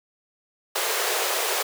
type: high-pass noise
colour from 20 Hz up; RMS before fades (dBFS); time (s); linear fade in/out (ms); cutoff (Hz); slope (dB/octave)
pink; -25; 0.75-1.63; 10; 370; 96
effects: none